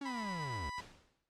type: linear sweep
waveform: 45% pulse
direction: down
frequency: 285.7 to 61.74 Hz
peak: -40 dBFS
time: 0.01-0.7 s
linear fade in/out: 5 ms
type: tone with tremolo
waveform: 30% pulse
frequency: 989 Hz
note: B5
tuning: 2 cents sharp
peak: -36 dBFS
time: 0.05-0.81 s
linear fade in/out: 10 ms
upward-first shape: triangle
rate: 8.6 Hz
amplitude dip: 30%
type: noise with exponential decay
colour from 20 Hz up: pink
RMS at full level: -48 dBFS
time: 0.78-1.29 s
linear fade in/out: 0 ms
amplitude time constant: 110 ms
effects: low-pass 6000 Hz 12 dB/octave + Opus 48 kbps